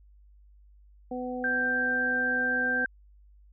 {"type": "harmonic tone", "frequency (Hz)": 250.5, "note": "B3", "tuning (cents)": 25, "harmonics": [1, 2, 3], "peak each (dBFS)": [-34, -35, -38], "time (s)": [1.11, 2.85], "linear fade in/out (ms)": 5}
{"type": "tone", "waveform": "sine", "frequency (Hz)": 1574, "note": "G6", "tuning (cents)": 7, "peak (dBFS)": -25, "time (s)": [1.44, 2.86], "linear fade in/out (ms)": 2}
{"effects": ["added 50 Hz sine -53 dBFS peak until 3.52 s"]}